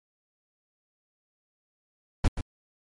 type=noise with echo; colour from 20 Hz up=brown; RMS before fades=-18 dBFS; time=2.24-2.28 s; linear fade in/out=5 ms; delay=130 ms; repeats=1; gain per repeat=-10 dB; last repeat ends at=2.41 s; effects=MP3 48 kbps